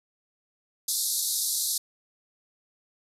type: band-pass noise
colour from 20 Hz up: white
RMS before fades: -28 dBFS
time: 0.88-1.78 s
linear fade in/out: 5 ms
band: 3700 to 13000 Hz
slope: 96 dB/octave
effects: none